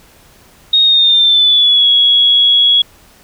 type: tone with pitch glide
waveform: sine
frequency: 3729 to 3341 Hz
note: A#7 to G#7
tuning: 0 to +10 cents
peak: -6 dBFS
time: 0.73-2.82 s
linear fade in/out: 5 ms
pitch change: -190 cents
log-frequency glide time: 0.84-1.88 s
effects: pink hiss -45 dBFS RMS until 3.23 s